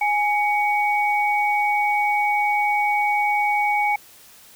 sine tone pair together, 830.6 / 2245 Hz, G#5 / C#7, 0 / +21 cents, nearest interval octave + perfect fourth, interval 1721 cents, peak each -19 / -22 dBFS, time 0.01-3.96 s, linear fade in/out 5 ms, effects white hiss -48 dBFS RMS until 4.55 s

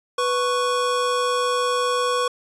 square tone pair together, 493.9 / 1108.7 Hz, B4 / C#6, 0 / 0 cents, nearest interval octave + major second, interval 1400 cents, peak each -23 dBFS, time 0.18-2.28 s, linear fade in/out 5 ms, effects resampled to 22050 Hz

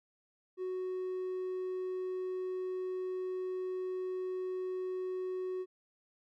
triangle tone, 370 Hz, F#4, in tune, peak -32 dBFS, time 0.57-5.66 s, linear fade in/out 50 ms, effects tanh soft clip ceiling -28 dBFS

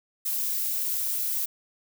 violet noise, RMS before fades -28 dBFS, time 0.25-1.46 s, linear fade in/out 10 ms, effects none

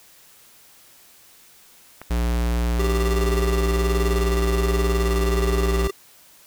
clicks, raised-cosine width 0.5 ms, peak -21 / -29 dBFS, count 2, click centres 2.016 / 2.343 s
square tone, 59 Hz, A#1, 22 cents sharp, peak -20 dBFS, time 2.1-5.88 s, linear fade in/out 10 ms
square tone with tremolo, 392.6 Hz, G4, 3 cents sharp, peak -22 dBFS, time 2.79-5.91 s, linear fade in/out 10 ms, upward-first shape square, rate 19 Hz, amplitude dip 55%
effects white hiss -51 dBFS RMS until 6.46 s

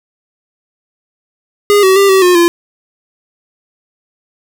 square tone with pitch steps, 409.8 / 379.2 / 396.2 / 382.6 / 358.8 / 343.2 Hz, G#4 / F#4 / G4 / G4 / F4 / F4, -23 / +43 / +18 / -42 / +47 / -30 cents, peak -6 dBFS, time 1.7-2.48 s, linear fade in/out 0 ms, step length 130 ms, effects none

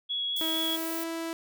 sine tone with vibrato, 3347 Hz, G#7, 13 cents sharp, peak -28 dBFS, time 0.09-0.77 s, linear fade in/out 20 ms, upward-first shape sine, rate 4.5 Hz, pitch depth 8 cents each way
violet noise, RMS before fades -37 dBFS, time 0.36-1.04 s, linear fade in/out 5 ms
sawtooth tone with pitch glide, 321.1 to 329.6 Hz, E4 to E4, -45 to 0 cents, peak -28 dBFS, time 0.41-1.33 s, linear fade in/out 0 ms, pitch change +45 cents, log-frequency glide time 0.54-1.05 s
effects none

